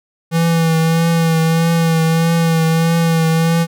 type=tone with vibrato; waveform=square; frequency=164.4 Hz; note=E3; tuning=4 cents flat; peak=-12 dBFS; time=0.31-3.67 s; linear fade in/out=50 ms; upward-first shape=triangle; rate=1.6 Hz; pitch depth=33 cents each way; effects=none